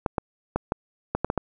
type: clicks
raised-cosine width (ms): 1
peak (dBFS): -9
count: 8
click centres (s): 0.062 / 0.182 / 0.56 / 0.721 / 1.15 / 1.246 / 1.301 / 1.377
effects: none